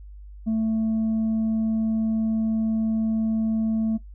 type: tone with tanh clipping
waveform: sine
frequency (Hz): 221.5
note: A3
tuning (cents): +12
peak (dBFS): -21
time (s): 0.46-3.98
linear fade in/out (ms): 20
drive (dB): 2
effects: noise-tail reverb RT60 0.1 s tail -18 dB re dry + added 50 Hz sine -39 dBFS peak until 4.14 s